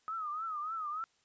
sine tone with vibrato, 1259 Hz, D#6, 20 cents sharp, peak -35 dBFS, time 0.08-1.04 s, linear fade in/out 0 ms, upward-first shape triangle, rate 3.4 Hz, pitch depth 130 cents each way, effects white hiss -72 dBFS RMS until 1.24 s + resampled to 16000 Hz

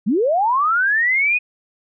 sine linear sweep, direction up, 174.4 to 2520 Hz, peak -14 dBFS, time 0.06-1.39 s, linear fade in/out 20 ms, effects none

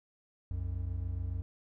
triangle tone pair together, 63.4 / 90.48 Hz, B1 / F#2, +46 / -38 cents, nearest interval tritone, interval 616 cents, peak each -35 / -33 dBFS, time 0.51-1.42 s, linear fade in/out 0 ms, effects none

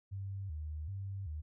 sine tone with vibrato, 86.6 Hz, F2, 14 cents flat, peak -38 dBFS, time 0.11-1.42 s, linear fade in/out 20 ms, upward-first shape square, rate 1.3 Hz, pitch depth 210 cents each way, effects none

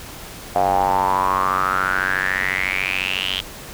square tone with band-pass filter sweep, 47 Hz, F#1, 28 cents sharp, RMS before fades -20 dBFS, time 0.55-3.41 s, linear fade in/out 10 ms, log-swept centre 710 to 3200 Hz, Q 8, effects pink hiss -36 dBFS RMS until 3.73 s

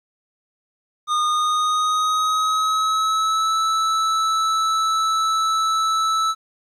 square tone with pitch glide, 1224 to 1311.9 Hz, D#6 to E6, -29 to -9 cents, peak -18 dBFS, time 1.07-6.35 s, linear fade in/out 50 ms, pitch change +120 cents, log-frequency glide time 1.25-3.56 s, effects low-pass 7000 Hz 12 dB/octave + 10-bit

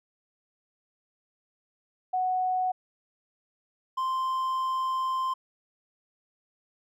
sine / triangle tone pair in turn, 740 / 1044 Hz, F#5 / C6, 0 / -4 cents, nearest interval tritone, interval 596 cents, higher second, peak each -24 dBFS, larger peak neither, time 2.13-2.72 / 3.97-5.34 s, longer second, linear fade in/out 10 ms, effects none

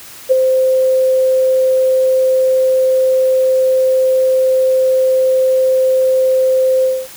sine tone with ADSR envelope, 520 Hz, C5, 11 cents flat, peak -4 dBFS, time 0.29-7.08 s, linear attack 27 ms, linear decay 13 ms, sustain -5 dB, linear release 240 ms, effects white hiss -35 dBFS RMS until 7.16 s

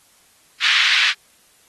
white band-pass noise, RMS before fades -17 dBFS, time 0.6-1.14 s, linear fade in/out 50 ms, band 1500 to 3700 Hz, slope 24 dB/octave, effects white hiss -55 dBFS RMS until 1.68 s + AAC 32 kbps

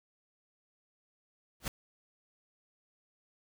pink noise with exponential growth, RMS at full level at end -29 dBFS, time 1.6-1.68 s, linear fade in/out 2 ms, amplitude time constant 16 ms, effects none

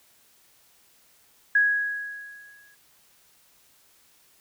sine tone with exponential decay, 1661.2 Hz, G#6, in tune, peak -15 dBFS, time 1.55-2.75 s, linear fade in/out 5 ms, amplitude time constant 260 ms, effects white hiss -60 dBFS RMS until 4.4 s

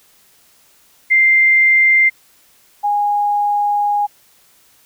sine tone pair in turn, 2093 / 823 Hz, C7 / G#5, 0 / -16 cents, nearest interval octave + major third, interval 1616 cents, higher first, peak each -8 / -13 dBFS, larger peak first, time 1.1-2.1 / 2.83-4.07 s, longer second, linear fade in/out 20 ms, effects white hiss -52 dBFS RMS until 4.85 s

